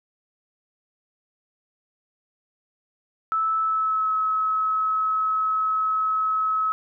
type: tone with pitch glide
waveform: sine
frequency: 1310 to 1287.5 Hz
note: E6 to E6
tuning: -11 to -41 cents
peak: -20 dBFS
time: 3.32-6.72 s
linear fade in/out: 0 ms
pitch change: -30 cents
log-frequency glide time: 3.61-4.13 s
effects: none